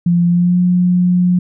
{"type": "tone with pitch glide", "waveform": "sine", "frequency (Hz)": [173.1, 179.1], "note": ["F3", "F3"], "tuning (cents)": [-15, 44], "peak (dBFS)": -9, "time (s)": [0.06, 1.39], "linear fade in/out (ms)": 5, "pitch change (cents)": 59, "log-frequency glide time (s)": [0.28, 0.58], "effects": []}